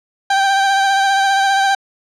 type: tone with vibrato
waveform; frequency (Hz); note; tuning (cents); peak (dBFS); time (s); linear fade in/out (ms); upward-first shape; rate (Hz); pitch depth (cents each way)
30% pulse; 784; G5; 0; -9; 0.3-1.75; 5; sine; 15; 25
effects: low-pass 6000 Hz 12 dB/octave